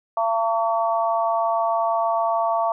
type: harmonic tone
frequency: 226.4 Hz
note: A3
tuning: 50 cents sharp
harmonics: 3 / 4 / 5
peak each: -21 / -24 / -25 dBFS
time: 0.17-2.72 s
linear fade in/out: 2 ms
effects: none